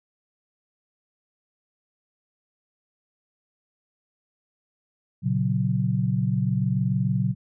sine chord, F# major, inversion first, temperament equal with one note detuned, 117.96 / 138.59 / 185 Hz, A#2 / C#3 / F#3, +21 / 0 / 0 cents, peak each -25 dBFS, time 5.22-7.35 s, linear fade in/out 50 ms, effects none

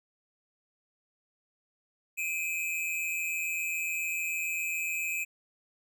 square tone pair together, 2384 / 2551 Hz, D7 / D#7, +25 / +43 cents, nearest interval minor second, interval 118 cents, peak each -35 / -33 dBFS, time 2.17-5.25 s, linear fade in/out 20 ms, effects none

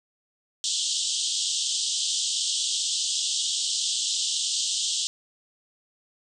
pink band-pass noise, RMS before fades -27 dBFS, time 0.64-5.07 s, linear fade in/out 0 ms, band 3000 to 8500 Hz, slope 96 dB/octave, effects none

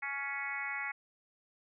harmonic tone with a mistuned harmonic, 279.3 Hz, C#4, 13 cents sharp, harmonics 3 / 4 / 5 / 6 / 7 / 8 / 9, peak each -45 / -47 / -44 / -45 / -40 / -39 / -51 dBFS, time 0.02-0.92 s, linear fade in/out 10 ms, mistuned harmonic 8, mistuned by -19 cents, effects none

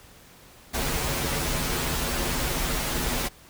pink noise with comb filter, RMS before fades -27 dBFS, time 0.73-3.29 s, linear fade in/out 20 ms, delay 10 ms, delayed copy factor -0.85, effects pink hiss -51 dBFS RMS until 3.49 s

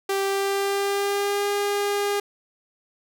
sawtooth tone with pitch glide, 392 to 406.3 Hz, G4 to G#4, 0 to -38 cents, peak -18 dBFS, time 0.09-2.2 s, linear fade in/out 5 ms, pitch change +62 cents, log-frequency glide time 0.23-1.49 s, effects none

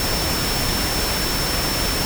sine tone in noise, 5390 Hz, E8, 38 cents sharp, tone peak -26 dBFS, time 0-2.05 s, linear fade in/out 0 ms, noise pink, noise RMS -22 dBFS, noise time 0-2.05 s, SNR -7 dB, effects none

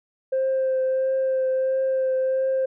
sine tone with vibrato, 525 Hz, C5, 6 cents sharp, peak -18 dBFS, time 0.32-2.66 s, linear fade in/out 10 ms, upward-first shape triangle, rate 1.5 Hz, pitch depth 16 cents each way, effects tanh soft clip ceiling -17 dBFS

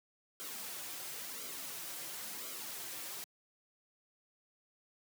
white noise with flanger, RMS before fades -44 dBFS, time 0.4-3.24 s, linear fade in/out 0 ms, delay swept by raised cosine 1.1 to 4.8 ms, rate 0.96 Hz, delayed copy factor -0.6, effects high-pass 150 Hz 12 dB/octave

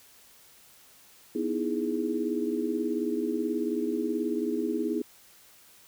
sine chord, E major seventh, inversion second, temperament equal, 246.9 / 311.1 / 329.6 / 415.3 Hz, B3 / D#4 / E4 / G#4, 0 / 0 / 0 / 0 cents, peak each -32 dBFS, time 1.35-5.02 s, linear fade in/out 5 ms, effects white hiss -56 dBFS RMS until 5.87 s

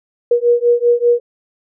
sine beating tone pair, 476 / 481.1 Hz, A#4 / B4, +36 / -45 cents, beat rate 5.1 Hz, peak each -13 dBFS, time 0.31-1.2 s, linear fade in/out 5 ms, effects none

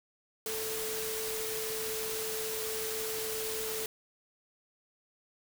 sine tone in noise, 440 Hz, A4, in tune, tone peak -37 dBFS, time 0.46-3.86 s, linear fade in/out 2 ms, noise white, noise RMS -37 dBFS, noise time 0.46-3.86 s, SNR -3 dB, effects none

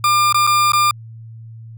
40% pulse tone with dropouts, 1200 Hz, D6, 37 cents sharp, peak -11 dBFS, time 0.04-0.91 s, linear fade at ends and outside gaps 2 ms, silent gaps 0.326-0.344 / 0.468-0.473 / 0.72-0.733 s, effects added 113 Hz sine -33 dBFS peak until 1.77 s

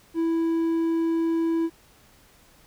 triangle tone, 329.6 Hz, E4, in tune, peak -19 dBFS, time 0.14-1.7 s, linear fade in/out 50 ms, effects pink hiss -56 dBFS RMS until 2.66 s

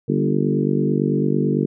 harmonic tone with a mistuned harmonic, 49 Hz, G1, in tune, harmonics 3 / 4 / 5 / 6 / 7 / 8 / 9, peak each -22 / -23 / -24 / -25 / -25 / -26 / -27 dBFS, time 0.08-1.66 s, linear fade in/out 10 ms, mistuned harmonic 5, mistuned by -23 cents, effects none

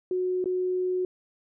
sine tone with dropouts, 366.4 Hz, F#4, 17 cents flat, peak -24 dBFS, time 0.11-1.05 s, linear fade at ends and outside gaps 2 ms, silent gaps 0.442-0.457 s, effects none

